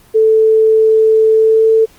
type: tone with pitch glide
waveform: sine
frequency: 440 to 444.6 Hz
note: A4 to A4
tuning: 0 to +18 cents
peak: -6 dBFS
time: 0.14-1.86 s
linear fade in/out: 20 ms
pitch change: +18 cents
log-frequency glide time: 1.32-1.71 s
effects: pink hiss -46 dBFS RMS until 1.98 s + Opus 24 kbps